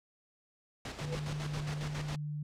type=noise with tremolo; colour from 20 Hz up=pink; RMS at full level=-40 dBFS; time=0.85-2.16 s; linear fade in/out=2 ms; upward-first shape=square; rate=7.3 Hz; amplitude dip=55%
type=tone with exponential growth; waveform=sine; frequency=493.9 Hz; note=B4; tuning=in tune; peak=-32 dBFS; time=0.97-1.15 s; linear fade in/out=0 ms; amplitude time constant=37 ms
type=tone; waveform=sine; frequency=148.9 Hz; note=D3; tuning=24 cents sharp; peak=-35 dBFS; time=1.01-2.43 s; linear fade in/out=5 ms
effects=low-pass 6000 Hz 12 dB/octave